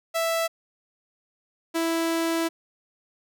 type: tone pair in turn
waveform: sawtooth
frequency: 660 / 330 Hz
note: E5 / E4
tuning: +2 / +2 cents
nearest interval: octave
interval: 1200 cents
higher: first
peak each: -19 dBFS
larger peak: neither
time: 0.14-0.48 / 1.74-2.49 s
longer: second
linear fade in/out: 20 ms
effects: none